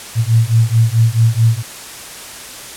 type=beating tone pair; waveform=sine; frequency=111.8 / 116.4 Hz; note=A2 / A#2; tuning=+28 / -2 cents; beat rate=4.6 Hz; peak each=-12 dBFS; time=0.15-1.63 s; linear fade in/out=50 ms; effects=white hiss -31 dBFS RMS until 2.76 s + low-pass 11000 Hz 12 dB/octave